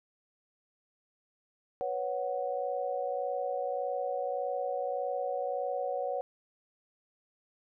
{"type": "chord", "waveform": "sine", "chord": "B suspended second", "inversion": "none", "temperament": "just", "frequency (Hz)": [493.9, 555.6, 740.8], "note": ["B4", "C#5", "F#5"], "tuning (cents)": [0, 4, 2], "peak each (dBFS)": [-36, -34, -35], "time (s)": [1.81, 6.21], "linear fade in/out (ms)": 0, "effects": []}